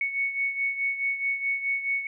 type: beating tone pair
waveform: sine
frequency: 2217 / 2221.7 Hz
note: C#7 / C#7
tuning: 0 / +3 cents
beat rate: 4.7 Hz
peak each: -26 / -32 dBFS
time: 0.01-2.07 s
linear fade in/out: 2 ms
effects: none